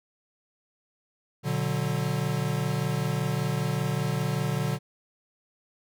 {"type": "chord", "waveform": "square", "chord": "B minor", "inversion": "none", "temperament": "equal with one note detuned", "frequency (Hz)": [121.7, 146.83, 185], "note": ["B2", "D3", "F#3"], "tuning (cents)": [-25, 0, 0], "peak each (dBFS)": [-31, -29, -33], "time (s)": [1.43, 4.79], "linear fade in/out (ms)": 50, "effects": []}